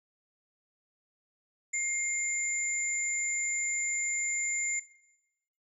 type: tone pair together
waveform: sine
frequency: 2119 / 7127 Hz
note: C7 / A8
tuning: +21 / +21 cents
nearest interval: octave + major sixth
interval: 2100 cents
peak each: -32 / -31 dBFS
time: 1.73-4.8 s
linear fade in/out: 10 ms
effects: noise-tail reverb RT60 0.9 s tail -17 dB re dry